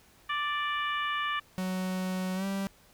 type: harmonic tone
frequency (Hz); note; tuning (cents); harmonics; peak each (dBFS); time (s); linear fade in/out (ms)
587.3; D5; 0; 2 / 3 / 4 / 5 / 6; -31 / -34 / -38 / -38 / -45; 0.29-1.4; 10
type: tone with pitch glide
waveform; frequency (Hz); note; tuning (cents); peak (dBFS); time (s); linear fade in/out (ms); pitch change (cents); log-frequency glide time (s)
45% pulse; 185.7 to 195.5; F#3 to G3; +7 to -4; -30; 1.58-2.67; 0; +89; 2.35-2.45
effects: pink hiss -60 dBFS RMS until 2.93 s